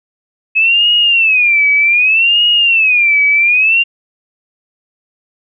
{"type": "tone with vibrato", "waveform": "sine", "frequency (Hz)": 2563, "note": "E7", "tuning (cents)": -49, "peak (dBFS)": -7, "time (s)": [0.55, 3.84], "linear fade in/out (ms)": 20, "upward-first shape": "sine", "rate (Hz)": 0.65, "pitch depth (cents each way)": 200, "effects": []}